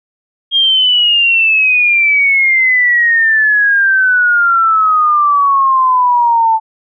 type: exponential sweep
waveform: sine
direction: down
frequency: 3245 to 880 Hz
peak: -7 dBFS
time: 0.51-6.6 s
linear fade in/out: 50 ms
effects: none